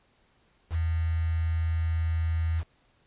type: tone with quantisation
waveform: sine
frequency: 81.8 Hz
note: E2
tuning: 13 cents flat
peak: -24 dBFS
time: 0.7-2.64 s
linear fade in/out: 50 ms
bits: 7
effects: pink hiss -66 dBFS RMS until 3.06 s + resampled to 8000 Hz